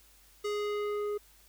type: tone with low-pass filter sweep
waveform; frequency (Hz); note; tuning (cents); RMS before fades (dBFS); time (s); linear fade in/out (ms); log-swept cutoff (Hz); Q
square; 415.3; G#4; 0; -33; 0.44-1.18; 10; 7700 to 870; 0.8
effects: added 50 Hz sine -63 dBFS peak until 1.48 s + white hiss -61 dBFS RMS until 1.48 s